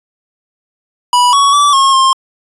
square tone with pitch steps, 980 / 1120 / 1156 / 1083 / 1063 Hz, B5 / C#6 / D6 / C#6 / C6, -14 / +18 / -28 / -41 / +27 cents, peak -7 dBFS, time 1.13-2.13 s, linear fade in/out 2 ms, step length 200 ms, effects resampled to 24000 Hz

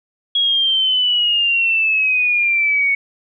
sine exponential sweep, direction down, 3322 to 2215 Hz, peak -13 dBFS, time 0.35-2.95 s, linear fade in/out 5 ms, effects none

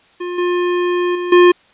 square tone with level steps, 354.8 Hz, F4, 27 cents sharp, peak -22 / -15 / -20 / -6 dBFS, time 0.2-1.52 s, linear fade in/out 10 ms, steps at 0.38 / 1.15 / 1.32 s, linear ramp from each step 5 ms, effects white hiss -51 dBFS RMS until 1.73 s + resampled to 8000 Hz

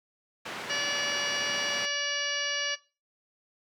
white low-pass noise, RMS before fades -38 dBFS, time 0.45-1.86 s, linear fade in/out 10 ms, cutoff 2500 Hz, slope 12 dB/octave
harmonic tone, 576 Hz, D5, 34 cents flat, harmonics 1 / 2 / 3 / 4 / 5 / 6 / 7 / 8 / 9 / 10, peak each -39 / -42 / -32 / -38 / -32 / -44 / -44 / -38 / -43 / -37 dBFS, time 0.69-2.76 s, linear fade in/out 20 ms
effects noise-tail reverb RT60 0.3 s tail -18 dB re dry + high-pass 150 Hz 12 dB/octave

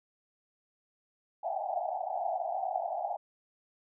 white band-pass noise, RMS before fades -34 dBFS, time 1.43-3.17 s, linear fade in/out 10 ms, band 640 to 820 Hz, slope 96 dB/octave, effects none

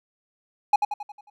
triangle tone with echo, 831 Hz, G#5, 1 cent sharp, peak -11 dBFS, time 0.73-0.76 s, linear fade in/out 5 ms, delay 90 ms, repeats 6, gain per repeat -6 dB, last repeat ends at 1.3 s, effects none

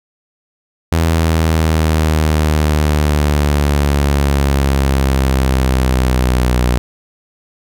sawtooth linear sweep, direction down, 82.41 to 60.9 Hz, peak -7 dBFS, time 0.92-6.78 s, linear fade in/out 0 ms, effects none

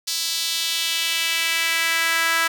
sawtooth tone with high-pass filter sweep, 329.9 Hz, E4, 1 cent sharp, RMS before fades -22 dBFS, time 0.07-2.48 s, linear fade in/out 10 ms, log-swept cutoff 4600 to 1500 Hz, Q 2, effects none

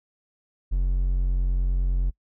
triangle tone, 44.93 Hz, F1, 50 cents sharp, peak -18 dBFS, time 0.71-2.11 s, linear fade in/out 20 ms, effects noise-tail reverb RT60 0.1 s tail -25 dB re dry

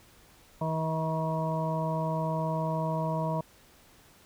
harmonic tone with a mistuned harmonic, 159.9 Hz, D#3, 48 cents sharp, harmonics 1 / 2 / 3 / 4 / 6 / 7, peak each -30 / -41 / -40 / -33 / -34 / -43 dBFS, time 0.61-3.41 s, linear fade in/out 5 ms, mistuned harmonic 7, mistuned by -32 cents, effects pink hiss -58 dBFS RMS until 4.25 s

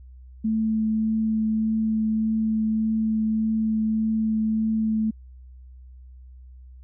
sine tone with vibrato, 219.5 Hz, A3, 4 cents flat, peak -20 dBFS, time 0.44-5.11 s, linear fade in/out 10 ms, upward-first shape triangle, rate 1.7 Hz, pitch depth 10 cents each way, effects added 63 Hz sine -42 dBFS peak until 6.83 s

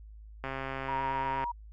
click train, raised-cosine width 0.5 ms, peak -21 dBFS, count 135, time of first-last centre 0.44-1.44 s, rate 134 Hz
sine tone with vibrato, 947 Hz, A#5, 27 cents sharp, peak -31 dBFS, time 0.88-1.52 s, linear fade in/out 10 ms, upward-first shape sine, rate 8.7 Hz, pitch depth 22 cents each way
effects added 53 Hz sine -46 dBFS peak until 1.72 s

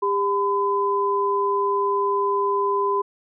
sine tone pair together, 400.3 / 1010.1 Hz, G4 / B5, +36 / +39 cents, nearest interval octave + major third, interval 1603 cents, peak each -22 / -21 dBFS, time 0.02-3.02 s, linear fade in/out 10 ms, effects none

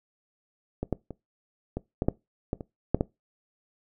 clicks, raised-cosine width 2 ms, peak -16 / -13 / -24 / -17 / -12 / -8 / -14 / -23 / -7 / -10 dBFS, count 10, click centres 0.83 / 0.927 / 1.107 / 1.77 / 2.021 / 2.085 / 2.531 / 2.608 / 2.946 / 3.009 s, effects noise-tail reverb RT60 0.2 s tail -21 dB re dry

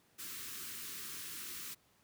white band-stop noise, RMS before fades -45 dBFS, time 0.18-1.75 s, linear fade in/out 20 ms, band 420 to 1100 Hz, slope 48 dB/octave, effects pink hiss -70 dBFS RMS until 2.03 s + high-pass 80 Hz 12 dB/octave

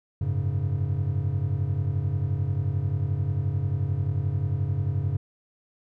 triangle chord, F# suspended second, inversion none, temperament equal, 92.5 / 103.83 / 138.59 Hz, F#2 / G#2 / C#3, 0 / 0 / 0 cents, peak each -26 dBFS, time 0.21-5.17 s, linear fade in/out 5 ms, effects none

